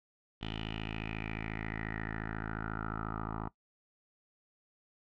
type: tone with low-pass filter sweep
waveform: 10% pulse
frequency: 54.2 Hz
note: A1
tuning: 25 cents flat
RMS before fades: -39 dBFS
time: 0.41-3.49 s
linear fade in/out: 10 ms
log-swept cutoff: 3200 to 1100 Hz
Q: 6.3
effects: noise-tail reverb RT60 0.1 s tail -19 dB re dry

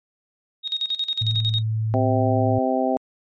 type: tone with tremolo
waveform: sine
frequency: 3738 Hz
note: A#7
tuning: 4 cents sharp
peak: -20 dBFS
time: 0.63-1.63 s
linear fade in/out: 50 ms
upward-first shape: square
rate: 11 Hz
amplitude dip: 80%
type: tone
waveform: sine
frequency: 110 Hz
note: A2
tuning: in tune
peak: -20 dBFS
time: 1.21-2.59 s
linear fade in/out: 10 ms
type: harmonic tone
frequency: 129.9 Hz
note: C3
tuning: 12 cents flat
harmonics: 2 / 3 / 4 / 5 / 6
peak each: -23 / -28 / -26 / -24 / -25 dBFS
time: 1.94-2.97 s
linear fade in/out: 0 ms
effects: MP3 32 kbps

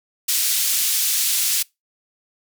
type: band-pass noise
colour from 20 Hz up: white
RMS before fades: -20 dBFS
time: 0.28-1.63 s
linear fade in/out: 10 ms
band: 3100 to 16000 Hz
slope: 12 dB/octave
effects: noise-tail reverb RT60 0.2 s tail -24 dB re dry

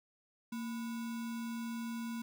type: tone with sample-and-hold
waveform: sine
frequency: 230.8 Hz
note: A#3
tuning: 17 cents flat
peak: -37 dBFS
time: 0.52-2.22 s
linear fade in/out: 5 ms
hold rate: 1225 Hz
effects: none

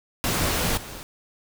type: noise with level steps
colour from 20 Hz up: pink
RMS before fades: -24 / -38 dBFS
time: 0.24-1.03 s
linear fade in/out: 0 ms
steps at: 0.77 s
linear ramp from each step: 5 ms
effects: none

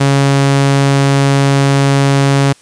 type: tone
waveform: sawtooth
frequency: 138.59 Hz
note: C#3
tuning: in tune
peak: -4 dBFS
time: 0-2.53 s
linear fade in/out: 10 ms
effects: white hiss -45 dBFS RMS until 2.61 s + resampled to 22050 Hz

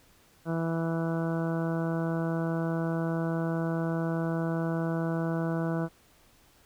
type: harmonic tone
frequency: 164.81 Hz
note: E3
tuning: in tune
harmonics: 1 / 2 / 3 / 4 / 5 / 6 / 7 / 8 / 9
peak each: -29 / -33 / -37 / -37 / -45 / -44 / -46 / -46 / -43 dBFS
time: 0.45-5.89 s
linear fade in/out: 50 ms
effects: pink hiss -61 dBFS RMS until 6.65 s

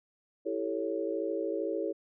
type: chord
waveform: sine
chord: A dominant seventh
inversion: second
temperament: equal with one note detuned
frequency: 329.6 / 392 / 445.1 / 554.4 Hz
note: E4 / G4 / A4 / C#5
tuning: 0 / 0 / +20 / 0 cents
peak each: -35 / -36 / -35 / -36 dBFS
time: 0.45-1.93 s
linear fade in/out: 20 ms
effects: none

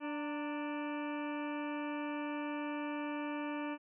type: harmonic tone with a mistuned harmonic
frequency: 293.7 Hz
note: D4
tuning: in tune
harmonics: 1 / 2 / 3 / 4 / 5 / 6 / 8 / 9 / 10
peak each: -38 / -45 / -45 / -49 / -52 / -51 / -50 / -54 / -58 dBFS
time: 0-3.78 s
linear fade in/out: 50 ms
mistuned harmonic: 3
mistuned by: +60 cents
effects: none

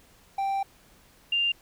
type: tone pair in turn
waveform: triangle / sine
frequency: 784 / 2794 Hz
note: G5 / F7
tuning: 0 / 0 cents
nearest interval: octave + minor seventh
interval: 2200 cents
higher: second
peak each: -23 / -22 dBFS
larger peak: second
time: 0.38-0.63 / 1.32-1.52 s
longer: first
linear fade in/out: 5 ms
effects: pink hiss -58 dBFS RMS until 1.61 s

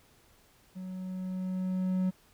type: tone with level ramp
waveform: triangle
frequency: 185.5 Hz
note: F#3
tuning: 5 cents sharp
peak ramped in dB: -36 to -23 dBFS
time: 0.75-2.11 s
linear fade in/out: 20 ms
effects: pink hiss -63 dBFS RMS until 2.33 s

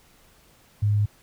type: tone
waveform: sine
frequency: 103.83 Hz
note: G#2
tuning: in tune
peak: -18 dBFS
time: 0.82-1.06 s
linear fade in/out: 10 ms
effects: pink hiss -57 dBFS RMS until 1.22 s

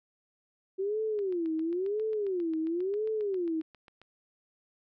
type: tone with vibrato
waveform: sine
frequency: 372.9 Hz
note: F#4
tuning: 14 cents sharp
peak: -28 dBFS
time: 0.78-3.62 s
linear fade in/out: 20 ms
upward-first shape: sine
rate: 0.97 Hz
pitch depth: 280 cents each way
type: click train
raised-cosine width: 0.3 ms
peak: -37 dBFS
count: 22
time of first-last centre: 1.19-4.016 s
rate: 7.43 Hz
effects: none

